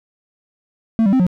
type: tone with pitch steps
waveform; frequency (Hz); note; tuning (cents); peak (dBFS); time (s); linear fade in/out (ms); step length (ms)
triangle; 224.8 / 195.3 / 260.8 / 180.6; A3 / G3 / C4 / F#3; +37 / -6 / -5 / -42; -9; 0.99-1.266; 0; 69
effects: none